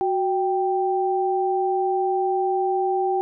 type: tone pair together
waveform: sine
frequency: 370.6 / 784 Hz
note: F#4 / G5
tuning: +3 / 0 cents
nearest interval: octave + minor second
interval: 1297 cents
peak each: -22 dBFS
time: 0.01-3.21 s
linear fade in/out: 0 ms
effects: none